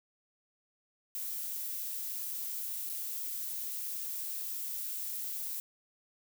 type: noise with dropouts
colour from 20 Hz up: violet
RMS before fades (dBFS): -38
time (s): 1.15-5.6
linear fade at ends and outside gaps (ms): 0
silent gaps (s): 2.892-2.898
effects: none